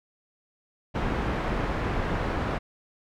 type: low-pass noise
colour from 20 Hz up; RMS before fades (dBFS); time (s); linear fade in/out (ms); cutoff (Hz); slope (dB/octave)
pink; -28; 0.94-2.59; 20; 1700; 12
effects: none